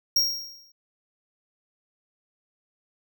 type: tone with exponential decay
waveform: square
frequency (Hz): 5588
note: F8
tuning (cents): 0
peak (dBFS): -17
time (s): 0.16-0.72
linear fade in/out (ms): 5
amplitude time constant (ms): 120
effects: none